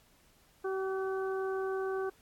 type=harmonic tone with a mistuned harmonic; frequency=382.6 Hz; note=G4; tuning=42 cents flat; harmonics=1 / 2 / 3 / 4; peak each=-32 / -42 / -43 / -44 dBFS; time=0.64-2.1 s; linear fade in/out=10 ms; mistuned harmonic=4; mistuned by=-17 cents; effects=pink hiss -65 dBFS RMS until 2.21 s + AAC 64 kbps